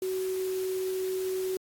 sine tone in noise, 374.8 Hz, F#4, 22 cents sharp, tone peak -28 dBFS, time 0.02-1.57 s, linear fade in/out 2 ms, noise white, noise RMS -44 dBFS, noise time 0.02-1.57 s, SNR +13 dB, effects AAC 64 kbps

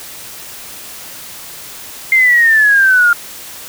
sine exponential sweep, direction down, 2113 to 1396.9 Hz, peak -6 dBFS, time 2.12-3.13 s, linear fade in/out 2 ms, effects white hiss -31 dBFS RMS until 3.68 s

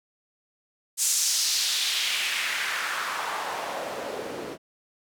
white noise with band-pass filter sweep, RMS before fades -28 dBFS, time 0.97-4.58 s, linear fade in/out 50 ms, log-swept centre 7700 to 330 Hz, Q 1.8, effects none

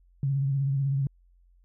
sine tone with vibrato, 137.5 Hz, C#3, 14 cents flat, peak -23 dBFS, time 0.23-1.07 s, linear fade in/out 2 ms, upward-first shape sine, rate 16 Hz, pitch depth 47 cents each way, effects added 44 Hz sine -57 dBFS peak until 1.64 s

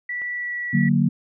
sine tone with pitch glide, 1957 to 1943.5 Hz, B6 to B6, -16 to -28 cents, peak -25 dBFS, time 0.09-0.89 s, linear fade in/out 5 ms, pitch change -12 cents, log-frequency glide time 0.33-0.55 s
click, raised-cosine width 0.5 ms, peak -29 dBFS, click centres 0.218 s
sine chord, D augmented, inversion none, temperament equal, 146.83 / 185 / 233.1 Hz, D3 / F#3 / A#3, 0 / 0 / 0 cents, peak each -20 dBFS, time 0.73-1.09 s, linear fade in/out 10 ms
effects none

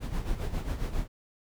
brown noise with tremolo, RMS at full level -29 dBFS, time 0-1.08 s, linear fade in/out 50 ms, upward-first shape sine, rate 7.4 Hz, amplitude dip 65%, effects none

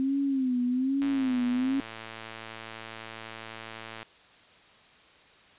sine tone with vibrato, 261.6 Hz, C4, in tune, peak -24 dBFS, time 0-1.8 s, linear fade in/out 0 ms, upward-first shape sine, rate 1.2 Hz, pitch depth 110 cents each way
click train, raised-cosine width 0.3 ms, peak -24 dBFS, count 338, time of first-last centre 1.02-4.029 s, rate 112 Hz
effects white hiss -56 dBFS RMS until 5.58 s + resampled to 8000 Hz

